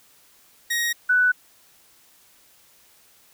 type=tone pair in turn; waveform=sawtooth / sine; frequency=1882 / 1489 Hz; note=A#6 / F#6; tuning=+16 / +11 cents; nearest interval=major third; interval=405 cents; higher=first; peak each=-18 / -15 dBFS; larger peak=second; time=0.7-0.93 / 1.09-1.32 s; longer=neither; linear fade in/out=10 ms; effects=white hiss -56 dBFS RMS until 3.33 s